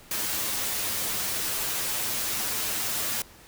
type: noise with comb filter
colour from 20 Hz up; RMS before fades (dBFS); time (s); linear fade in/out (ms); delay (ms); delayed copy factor
white; -29; 0.11-3.22; 2; 9.4; +0.6
effects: pink hiss -51 dBFS RMS until 3.47 s